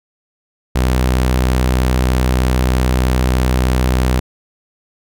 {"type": "tone", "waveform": "sawtooth", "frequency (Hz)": 63.2, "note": "B1", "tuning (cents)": 41, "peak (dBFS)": -8, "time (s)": [0.75, 4.2], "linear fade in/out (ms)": 10, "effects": []}